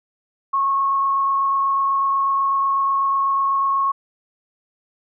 sine tone with frequency modulation, 1095 Hz, C#6, 22 cents flat, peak -16 dBFS, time 0.53-3.92 s, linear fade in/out 10 ms, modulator 28.1 Hz, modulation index 0.53, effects none

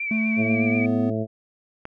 sine tone with vibrato, 2324 Hz, D7, 19 cents flat, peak -25 dBFS, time 0-0.86 s, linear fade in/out 5 ms, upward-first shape triangle, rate 8.2 Hz, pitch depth 49 cents each way
triangle tone with pitch glide, 220 to 248.4 Hz, A3 to B3, 0 to +10 cents, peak -19 dBFS, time 0.11-1.1 s, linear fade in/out 2 ms, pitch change +210 cents, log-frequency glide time 0.32-0.9 s
harmonic tone, 110 Hz, A2, in tune, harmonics 1 / 2 / 3 / 4 / 5 / 6, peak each -28 / -27 / -32 / -31 / -34 / -31 dBFS, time 0.36-1.27 s, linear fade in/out 50 ms
click, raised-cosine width 0.5 ms, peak -20 dBFS, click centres 1.854 s
effects none

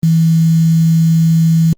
sine tone with quantisation, 163.1 Hz, E3, 18 cents flat, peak -7 dBFS, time 0.03-1.73 s, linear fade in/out 2 ms, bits 5, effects Opus 32 kbps

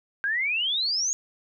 sine exponential sweep, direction up, 1568 to 6750 Hz, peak -23 dBFS, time 0.24-1.13 s, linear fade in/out 0 ms, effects none

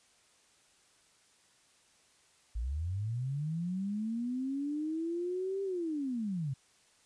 sine linear two-way sweep, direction up then down, 51.5 to 395.9 to 126.2 Hz, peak -32 dBFS, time 2.55-6.54 s, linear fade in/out 10 ms, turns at 5.63 s, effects white hiss -66 dBFS RMS until 7.05 s + resampled to 22050 Hz

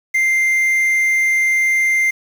triangle tone with quantisation, 2093 Hz, C7, in tune, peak -11 dBFS, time 0.14-2.11 s, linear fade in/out 10 ms, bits 6, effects none

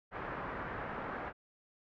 white low-pass noise, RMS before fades -41 dBFS, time 0.11-1.33 s, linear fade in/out 50 ms, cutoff 1600 Hz, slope 24 dB/octave, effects none

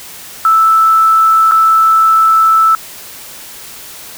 sine tone with dropouts, 1317 Hz, E6, 2 cents flat, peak -5 dBFS, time 0.45-2.75 s, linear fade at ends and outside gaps 1 ms, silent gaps 1.512-1.519 s, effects white hiss -31 dBFS RMS until 4.17 s

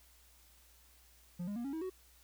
triangle tone with pitch steps, 176 / 204.5 / 237.7 / 276.2 / 320.9 / 372.9 Hz, F3 / G#3 / A#3 / C#4 / E4 / F#4, +14 / -26 / +34 / -6 / -46 / +14 cents, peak -35 dBFS, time 1.39-1.9 s, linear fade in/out 10 ms, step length 85 ms, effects added 60 Hz sine -65 dBFS peak until 2.23 s + white hiss -65 dBFS RMS until 2.23 s

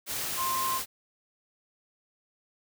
sine tone in noise, 1051 Hz, C6, 7 cents sharp, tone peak -28 dBFS, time 0.36-0.81 s, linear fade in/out 50 ms, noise white, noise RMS -33 dBFS, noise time 0.06-0.86 s, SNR +2 dB, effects none

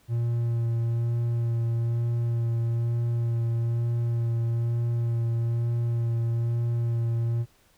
triangle tone with vibrato, 117 Hz, A#2, 7 cents sharp, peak -21 dBFS, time 0.08-7.46 s, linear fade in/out 50 ms, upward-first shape sine, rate 1.1 Hz, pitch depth 15 cents each way, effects pink hiss -62 dBFS RMS until 7.77 s

